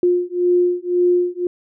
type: beating tone pair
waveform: sine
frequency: 354.4 / 356.3 Hz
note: F4 / F4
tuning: +25 / +35 cents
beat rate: 1.9 Hz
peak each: -17 / -17 dBFS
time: 0.03-1.47 s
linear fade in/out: 2 ms
effects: none